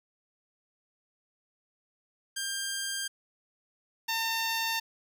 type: tone pair in turn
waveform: 10% pulse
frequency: 1595 / 905.6 Hz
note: G6 / A5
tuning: +30 / +50 cents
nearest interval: minor seventh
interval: 980 cents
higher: first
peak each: -23 / -20 dBFS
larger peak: second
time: 2.36-3.08 / 4.08-4.8 s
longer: neither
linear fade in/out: 10 ms
effects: none